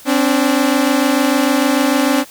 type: tone pair together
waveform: sawtooth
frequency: 261.6 / 288.3 Hz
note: C4 / D4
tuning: 0 / -32 cents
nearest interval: major second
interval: 168 cents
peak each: -11 dBFS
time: 0.05-2.25 s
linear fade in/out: 50 ms
effects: white hiss -40 dBFS RMS until 2.3 s